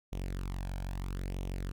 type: tone with flanger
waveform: sawtooth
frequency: 46.14 Hz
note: F#1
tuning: 4 cents flat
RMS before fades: -37 dBFS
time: 0.12-1.72 s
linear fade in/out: 10 ms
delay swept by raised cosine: 0.32 to 1.28 ms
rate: 0.77 Hz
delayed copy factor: +0.65
effects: none